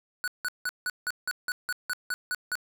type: tone bursts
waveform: square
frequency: 1477 Hz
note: F#6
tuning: 3 cents flat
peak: -28 dBFS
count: 12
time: 0.24-2.554 s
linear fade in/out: 0 ms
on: 37 ms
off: 170 ms
effects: none